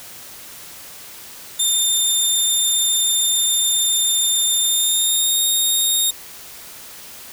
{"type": "tone with pitch glide", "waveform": "15% pulse", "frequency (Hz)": [3607, 3702], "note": ["A7", "A#7"], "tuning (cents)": [42, -13], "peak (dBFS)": -9, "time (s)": [1.59, 6.11], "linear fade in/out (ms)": 10, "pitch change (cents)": 45, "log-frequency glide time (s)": [4.62, 5.39], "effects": ["white hiss -38 dBFS RMS until 7.32 s"]}